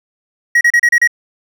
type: tone bursts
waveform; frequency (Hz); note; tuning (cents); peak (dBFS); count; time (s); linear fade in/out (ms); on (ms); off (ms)
triangle; 1901; A#6; +33; -5; 6; 0.55-1.075; 5; 60; 33
effects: none